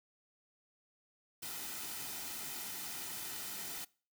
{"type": "noise with comb filter", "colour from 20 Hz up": "white", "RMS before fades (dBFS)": -43, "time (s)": [1.42, 3.85], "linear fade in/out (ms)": 10, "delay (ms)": 1.8, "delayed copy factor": -0.5, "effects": ["noise-tail reverb RT60 0.4 s tail -23 dB re dry"]}